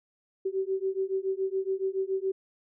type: beating tone pair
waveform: sine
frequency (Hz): 380 / 387.1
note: F#4 / G4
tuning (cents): +46 / -22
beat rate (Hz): 7.1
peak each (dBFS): -30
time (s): 0.45-2.32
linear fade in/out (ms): 10
effects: none